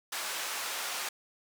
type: band-pass noise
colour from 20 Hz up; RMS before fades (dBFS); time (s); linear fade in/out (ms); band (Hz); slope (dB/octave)
pink; -36; 0.12-1.09; 5; 920 to 14000; 12
effects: none